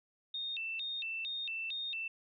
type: tone with vibrato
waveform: sine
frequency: 3136 Hz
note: G7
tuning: in tune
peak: -36 dBFS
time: 0.34-2.08 s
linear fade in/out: 5 ms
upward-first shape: square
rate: 2.2 Hz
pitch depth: 280 cents each way
effects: none